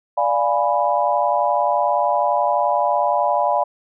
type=chord; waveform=sine; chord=D diminished seventh; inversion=none; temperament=equal; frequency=587.3 / 698.5 / 830.6 / 987.8 Hz; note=D5 / F5 / Ab5 / Cb6; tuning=0 / 0 / 0 / 0 cents; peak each=-21 dBFS; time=0.17-3.64 s; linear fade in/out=10 ms; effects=none